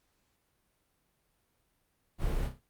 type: noise with echo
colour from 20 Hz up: brown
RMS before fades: -32 dBFS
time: 2.18-2.5 s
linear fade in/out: 50 ms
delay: 31 ms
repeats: 4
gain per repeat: -7 dB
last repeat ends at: 2.624 s
effects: pink hiss -75 dBFS RMS until 2.69 s + Opus 48 kbps